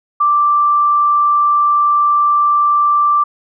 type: tone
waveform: sine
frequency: 1174.7 Hz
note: D6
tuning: in tune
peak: -9 dBFS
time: 0.2-3.24 s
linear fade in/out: 10 ms
effects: none